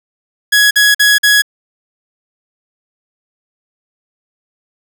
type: tone bursts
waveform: sawtooth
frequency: 1673 Hz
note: G#6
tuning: 12 cents sharp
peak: -3 dBFS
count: 4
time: 0.52-1.421 s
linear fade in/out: 10 ms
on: 190 ms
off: 47 ms
effects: none